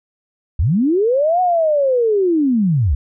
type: linear two-way sweep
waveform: sine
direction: up then down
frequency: 58.27 to 740 to 58.27 Hz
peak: -12 dBFS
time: 0.59-2.95 s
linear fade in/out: 5 ms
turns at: 1.41 s
effects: none